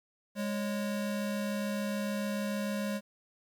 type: tone pair together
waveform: square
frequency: 205.6 / 550 Hz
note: G#3 / C#5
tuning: -17 / -14 cents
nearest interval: octave + perfect fourth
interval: 1703 cents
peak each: -33 / -39 dBFS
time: 0.35-3.01 s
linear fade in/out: 50 ms
effects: 11-bit